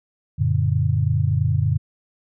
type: chord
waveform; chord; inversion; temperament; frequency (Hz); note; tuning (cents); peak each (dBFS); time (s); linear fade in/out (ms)
sine; Gb augmented; none; just; 92.5 / 115.62 / 144.53; Gb2 / Bb2 / D3; 0 / -14 / -27; -21; 0.38-1.78; 20
effects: none